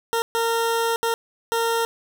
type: tone bursts at uneven times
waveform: 20% pulse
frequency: 460 Hz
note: A#4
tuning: 23 cents flat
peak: -15 dBFS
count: 4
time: 0.13-0.22 / 0.35-0.96 / 1.03-1.14 / 1.52-1.85 s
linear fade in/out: 0 ms
effects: none